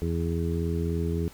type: harmonic tone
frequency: 83.5 Hz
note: E2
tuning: 23 cents sharp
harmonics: 1 / 2 / 3 / 4 / 5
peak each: -28 / -30 / -36 / -35 / -33 dBFS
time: 0.02-1.28 s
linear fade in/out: 0 ms
effects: pink hiss -51 dBFS RMS until 1.33 s